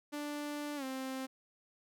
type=tone with pitch glide; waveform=sawtooth; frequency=293.7 to 263.2 Hz; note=D4 to C4; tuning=0 to +10 cents; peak=-34 dBFS; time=0.12-1.27 s; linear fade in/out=20 ms; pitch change=-190 cents; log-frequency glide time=0.76-0.84 s; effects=none

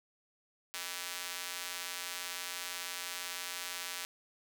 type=tone with high-pass filter; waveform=square; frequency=89 Hz; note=F2; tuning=33 cents sharp; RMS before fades=-41 dBFS; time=0.74-4.05 s; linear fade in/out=0 ms; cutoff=2000 Hz; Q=0.54; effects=none

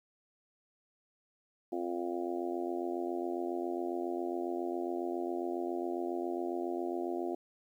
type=harmonic tone; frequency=87.31 Hz; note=F2; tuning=in tune; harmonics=3 / 4 / 5 / 6 / 7 / 8 / 9; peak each=-41 / -35 / -46 / -50 / -45 / -41 / -48 dBFS; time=1.72-7.35 s; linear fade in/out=5 ms; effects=11-bit

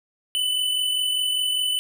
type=tone pair together; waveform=square; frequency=2960 / 3005 Hz; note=F#7 / F#7; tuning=0 / +26 cents; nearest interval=unison; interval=26 cents; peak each=-32 / -22 dBFS; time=0.35-1.79 s; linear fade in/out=0 ms; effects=none

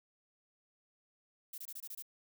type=noise bursts; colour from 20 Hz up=violet; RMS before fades=-45 dBFS; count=7; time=1.53-2.024 s; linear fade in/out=5 ms; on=50 ms; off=24 ms; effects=none

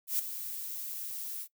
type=noise with ADSR envelope; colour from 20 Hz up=violet; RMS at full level=-28 dBFS; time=0.07-1.48 s; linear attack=120 ms; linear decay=8 ms; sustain=-11 dB; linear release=66 ms; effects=noise-tail reverb RT60 0.1 s tail -20 dB re dry

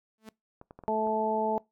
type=tone with exponential growth; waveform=sawtooth; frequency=219.3 Hz; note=A3; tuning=6 cents flat; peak=-36 dBFS; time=0.18-0.29 s; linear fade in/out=2 ms; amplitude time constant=22 ms
type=clicks; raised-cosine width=1 ms; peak=-32 dBFS; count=5; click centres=0.614 / 0.709 / 0.79 / 0.837 / 1.072 s
type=harmonic tone; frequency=218 Hz; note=A3; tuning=16 cents flat; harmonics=1 / 2 / 3 / 4; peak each=-34 / -31 / -31 / -29 dBFS; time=0.88-1.58 s; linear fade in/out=0 ms
effects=noise-tail reverb RT60 0.2 s tail -23 dB re dry

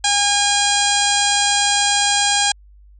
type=harmonic tone; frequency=813 Hz; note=G#5; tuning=37 cents flat; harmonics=1 / 2 / 3 / 4 / 5 / 6 / 7 / 8 / 9 / 10; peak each=-20 / -23 / -26 / -21 / -24 / -25 / -28 / -28 / -23 / -24 dBFS; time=0.04-2.52 s; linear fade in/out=5 ms; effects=added 50 Hz sine -43 dBFS peak until 2.99 s

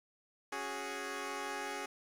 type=chord; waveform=10% pulse; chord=C# suspended fourth; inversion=none; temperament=equal; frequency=277.2 / 370 / 415.3 Hz; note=C#4 / F#4 / G#4; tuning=0 / 0 / 0 cents; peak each=-37 / -36 / -33 dBFS; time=0.52-1.86 s; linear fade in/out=5 ms; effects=low-pass 11000 Hz 12 dB/octave + 10-bit

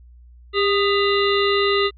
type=harmonic tone with a mistuned harmonic; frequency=399.9 Hz; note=G4; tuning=35 cents sharp; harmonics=1 / 3 / 5 / 7 / 9 / 10; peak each=-18 / -23 / -25 / -26 / -28 / -28 dBFS; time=0.53-1.91 s; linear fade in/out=50 ms; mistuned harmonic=3; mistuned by=+56 cents; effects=added 60 Hz sine -43 dBFS peak until 1.97 s

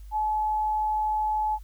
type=tone; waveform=sine; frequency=857 Hz; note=A5; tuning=46 cents flat; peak=-23 dBFS; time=0.11-1.59 s; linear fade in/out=50 ms; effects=added 50 Hz sine -40 dBFS peak until 1.63 s + white hiss -63 dBFS RMS until 1.63 s

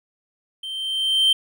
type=tone with level ramp; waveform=triangle; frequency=3127 Hz; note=G7; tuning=5 cents flat; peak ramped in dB=-28 to -11 dBFS; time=0.63-1.33 s; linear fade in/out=5 ms; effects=none

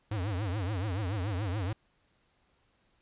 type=tone with vibrato; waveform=square; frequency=98 Hz; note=G2; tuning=in tune; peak=-31 dBFS; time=0.11-1.73 s; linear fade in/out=5 ms; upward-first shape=triangle; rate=7 Hz; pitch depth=250 cents each way; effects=pink hiss -71 dBFS RMS until 3.01 s + resampled to 8000 Hz

